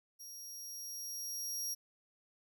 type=tone with level ramp; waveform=25% pulse; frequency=5640 Hz; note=F8; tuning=16 cents sharp; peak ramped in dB=-43 to -31 dBFS; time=0.19-1.75 s; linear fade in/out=20 ms; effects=none